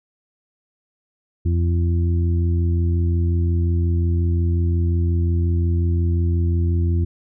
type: harmonic tone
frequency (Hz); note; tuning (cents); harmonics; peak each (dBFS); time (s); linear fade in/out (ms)
85.6; F2; -34; 1 / 2 / 3 / 4; -16 / -28 / -32 / -30; 1.45-7.05; 10
effects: none